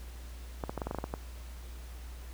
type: clicks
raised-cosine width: 1 ms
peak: -20 dBFS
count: 10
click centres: 0.638 / 0.695 / 0.777 / 0.818 / 0.87 / 0.911 / 0.947 / 0.986 / 1.041 / 1.139 s
effects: added 60 Hz sine -42 dBFS peak until 2.33 s + pink hiss -54 dBFS RMS until 2.33 s